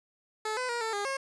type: tone with pitch steps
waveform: 15% pulse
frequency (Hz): 432.9 / 505 / 475.2 / 446.1 / 406.9 / 541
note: A4 / B4 / A#4 / A4 / G#4 / C#5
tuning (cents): -28 / +39 / +33 / +24 / -35 / -42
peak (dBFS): -24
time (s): 0.45-1.17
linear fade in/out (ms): 5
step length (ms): 120
effects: resampled to 22050 Hz + 10-bit